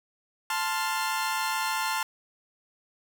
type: chord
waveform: sawtooth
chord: F major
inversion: first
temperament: equal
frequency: 880 / 1046.5 / 1396.9 Hz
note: A5 / C6 / F6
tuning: 0 / 0 / 0 cents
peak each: -26 / -28 / -29 dBFS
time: 0.5-2.03 s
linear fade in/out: 2 ms
effects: none